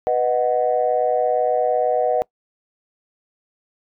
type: chord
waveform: sine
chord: B major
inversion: none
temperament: equal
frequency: 493.9 / 622.3 / 740 Hz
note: B4 / D#5 / F#5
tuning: 0 / 0 / 0 cents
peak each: -20 dBFS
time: 0.07-2.22 s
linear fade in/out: 0 ms
effects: noise-tail reverb RT60 0.1 s tail -24 dB re dry + tanh soft clip ceiling -7 dBFS